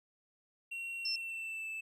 triangle tone with pitch glide, 2734 to 2635 Hz, F7 to E7, -37 to -1 cents, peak -37 dBFS, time 0.71-1.81 s, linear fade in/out 10 ms, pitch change -64 cents, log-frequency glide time 1.05-1.68 s
sine tone, 5340 Hz, E8, 22 cents sharp, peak -33 dBFS, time 1.05-1.16 s, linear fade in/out 5 ms
effects none

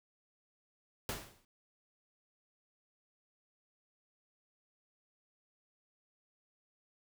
pink noise with exponential decay, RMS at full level -36 dBFS, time 1.09-1.45 s, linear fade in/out 1 ms, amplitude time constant 78 ms, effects none

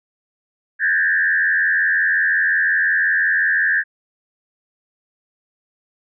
sine tone with frequency modulation, 1700 Hz, G#6, 40 cents sharp, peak -14 dBFS, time 0.79-3.84 s, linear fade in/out 50 ms, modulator 85.6 Hz, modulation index 1.5, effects none

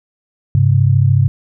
sine tone pair together, 100.9 / 134.69 Hz, G#2 / C#3, -49 / -49 cents, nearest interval perfect fourth, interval 500 cents, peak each -11 dBFS, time 0.55-1.28 s, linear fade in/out 0 ms, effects none

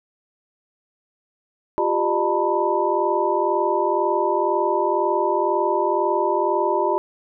sine tone cluster, 352.6 / 394.6 / 605 / 900 / 980 Hz, F4 / G4 / D#5 / A5 / B5, +17 / +11 / -49 / +39 / -14 cents, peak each -24 dBFS, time 1.78-6.98 s, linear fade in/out 0 ms, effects none

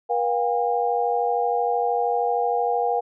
sine tone cluster, 480.9 / 713 / 806 Hz, B4 / F5 / G5, -46 / +36 / +48 cents, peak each -24 dBFS, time 0.09-3.01 s, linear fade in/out 20 ms, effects none

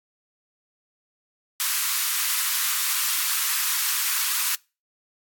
white high-pass noise, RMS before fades -24 dBFS, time 1.6-4.55 s, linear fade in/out 0 ms, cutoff 1000 Hz, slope 48 dB/octave, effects noise-tail reverb RT60 0.3 s tail -25 dB re dry + AAC 64 kbps

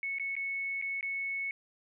sine tone with dropouts, 2206 Hz, C#7, 9 cents flat, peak -32 dBFS, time 0.03-1.51 s, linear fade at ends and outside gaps 1 ms, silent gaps 0.185-0.197 / 0.354-0.365 / 0.815-0.823 / 1.01-1.028 s, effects none

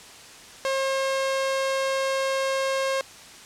sawtooth tone, 537 Hz, C5, 45 cents sharp, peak -19 dBFS, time 0.65-3.01 s, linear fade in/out 0 ms, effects white hiss -45 dBFS RMS until 3.45 s + low-pass 8000 Hz 12 dB/octave

